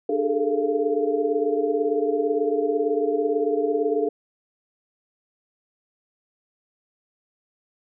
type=tone cluster; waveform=sine; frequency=297.1 / 404.7 / 433.1 / 451.1 / 687 Hz; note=D4 / G#4 / A4 / A4 / F5; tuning=+20 / -45 / -27 / +43 / -29 cents; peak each=-28 / -28 / -23 / -26 / -31 dBFS; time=0.09-4.09 s; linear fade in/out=5 ms; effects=none